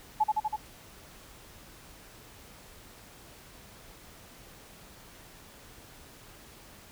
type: tone with echo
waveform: sine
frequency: 857 Hz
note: A5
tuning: 46 cents flat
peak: -20 dBFS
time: 0.2-0.24 s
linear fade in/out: 10 ms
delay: 81 ms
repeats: 4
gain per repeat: -2 dB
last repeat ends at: 0.564 s
effects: pink hiss -52 dBFS RMS until 6.91 s